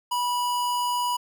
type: tone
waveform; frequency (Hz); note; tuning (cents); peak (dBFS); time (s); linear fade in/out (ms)
square; 978; B5; -17; -24; 0.11-1.17; 10
effects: none